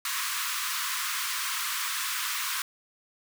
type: high-pass noise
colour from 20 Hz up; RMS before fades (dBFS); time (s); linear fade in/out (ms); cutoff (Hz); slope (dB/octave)
pink; -31; 0.05-2.62; 2; 1000; 96
effects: none